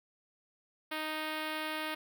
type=tone with notch filter; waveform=5% pulse; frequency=310.7 Hz; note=D#4; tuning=2 cents flat; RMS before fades=-37 dBFS; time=0.91-1.95 s; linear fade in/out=10 ms; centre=7400 Hz; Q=0.63; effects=none